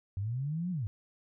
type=linear two-way sweep; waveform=sine; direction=up then down; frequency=92.5 to 186.2 to 92.5 Hz; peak=-31 dBFS; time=0.17-0.87 s; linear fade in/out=0 ms; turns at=0.71 s; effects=none